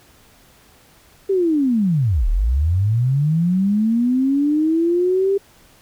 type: linear two-way sweep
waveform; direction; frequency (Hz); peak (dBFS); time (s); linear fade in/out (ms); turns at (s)
sine; down then up; 399.5 to 35.18 to 399.5; -14; 1.29-5.38; 10; 2.28
effects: pink hiss -51 dBFS RMS until 5.81 s